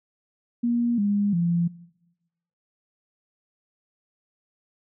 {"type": "tone with pitch steps", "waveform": "sine", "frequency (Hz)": [237.6, 203.6, 171.2], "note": ["A#3", "G#3", "F3"], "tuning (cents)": [33, -34, -34], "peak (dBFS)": -20, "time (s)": [0.63, 1.68], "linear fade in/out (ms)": 10, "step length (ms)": 350, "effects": ["noise-tail reverb RT60 1.0 s tail -21 dB re dry"]}